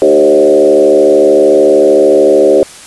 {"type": "tone with frequency modulation", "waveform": "sine", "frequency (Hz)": 463.7, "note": "A#4", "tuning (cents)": -9, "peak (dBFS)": -3, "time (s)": [0.02, 2.63], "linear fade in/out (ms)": 0, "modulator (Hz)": 73.3, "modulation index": 1.9, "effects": ["white hiss -32 dBFS RMS until 2.86 s", "resampled to 24000 Hz"]}